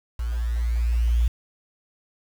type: tone with level ramp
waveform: sine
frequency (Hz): 58.27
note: A#1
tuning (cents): 0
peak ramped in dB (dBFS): -24 to -16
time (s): 0.19-1.28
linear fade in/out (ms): 5
effects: 7-bit